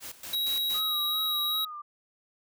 white noise with tremolo, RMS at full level -40 dBFS, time 0-0.82 s, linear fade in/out 50 ms, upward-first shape square, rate 4.3 Hz, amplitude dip 80%
square tone, 3846 Hz, B7, 47 cents flat, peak -27 dBFS, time 0.33-1.65 s, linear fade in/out 5 ms
sine tone with vibrato, 1229 Hz, D#6, 22 cents flat, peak -37 dBFS, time 0.74-1.82 s, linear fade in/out 10 ms, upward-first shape sine, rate 2.6 Hz, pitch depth 61 cents each way
effects none

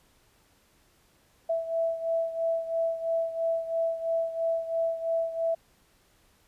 sine beating tone pair, 659.3 / 662.3 Hz, E5 / E5, 0 / +8 cents, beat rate 3 Hz, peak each -27 / -32 dBFS, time 1.49-5.55 s, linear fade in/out 10 ms, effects pink hiss -64 dBFS RMS until 6.47 s + resampled to 32000 Hz

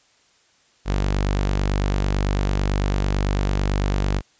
sawtooth tone, 49 Hz, G1, in tune, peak -15 dBFS, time 0.85-4.22 s, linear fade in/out 50 ms, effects white hiss -59 dBFS RMS until 4.39 s + resampled to 16000 Hz

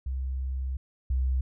sine tone pair in turn, 65.41 / 64.51 Hz, C2 / C2, 0 / -24 cents, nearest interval unison, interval 24 cents, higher first, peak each -28 / -23 dBFS, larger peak second, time 0.06-0.77 / 1.1-1.41 s, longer first, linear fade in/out 5 ms, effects none

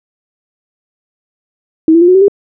sine tone with pitch steps, 320 / 334.7 / 350.2 / 366.3 / 383.2 / 400.9 Hz, D#4 / E4 / F4 / F#4 / G4 / G4, +49 / +26 / +5 / -17 / -39 / +39 cents, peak -3 dBFS, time 1.88-2.282 s, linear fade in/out 2 ms, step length 67 ms, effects none

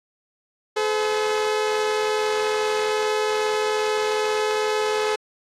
sawtooth tone pair together, 427.6 / 510 Hz, A4 / C5, -49 / -44 cents, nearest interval minor third, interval 305 cents, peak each -17 / -24 dBFS, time 0.76-5.16 s, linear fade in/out 10 ms, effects low-pass 7000 Hz 12 dB/octave + AAC 64 kbps

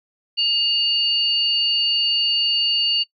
sine tone pair together, 2838 / 4512 Hz, F7 / C#8, +27 / +30 cents, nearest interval minor sixth, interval 803 cents, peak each -19 / -20 dBFS, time 0.37-3.04 s, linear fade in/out 20 ms, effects noise-tail reverb RT60 0.1 s tail -22 dB re dry

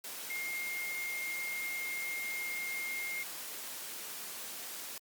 sine tone in noise, 2129 Hz, C7, 30 cents sharp, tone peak -36 dBFS, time 0.3-3.23 s, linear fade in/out 2 ms, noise white, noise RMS -43 dBFS, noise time 0.04-4.98 s, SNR +4 dB, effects high-pass 200 Hz 12 dB/octave + Opus 48 kbps

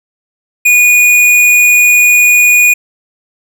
sine tone with hard clipping, 2456 Hz, D#7, 23 cents flat, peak -5 dBFS, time 0.65-2.74 s, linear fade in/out 10 ms, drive 14 dB, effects none

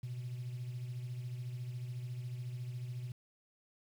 triangle tone with tremolo, 123.47 Hz, B2, in tune, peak -33 dBFS, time 0.03-3.12 s, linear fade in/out 5 ms, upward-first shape sine, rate 14 Hz, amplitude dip 55%, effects tanh soft clip ceiling -35 dBFS + 10-bit

